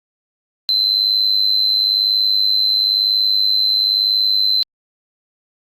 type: tone with amplitude modulation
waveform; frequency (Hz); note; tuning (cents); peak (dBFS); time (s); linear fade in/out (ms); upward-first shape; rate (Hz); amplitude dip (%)
sine; 4065; B7; +49; -8; 0.69-4.63; 0; sine; 101; 80
effects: tanh soft clip ceiling -7 dBFS + Opus 48 kbps